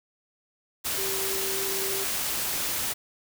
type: tone in noise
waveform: sine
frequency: 388.3 Hz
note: G4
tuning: 16 cents flat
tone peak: -33 dBFS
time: 0.97-2.05 s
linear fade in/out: 20 ms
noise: white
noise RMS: -29 dBFS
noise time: 0.84-2.94 s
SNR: -7 dB
effects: none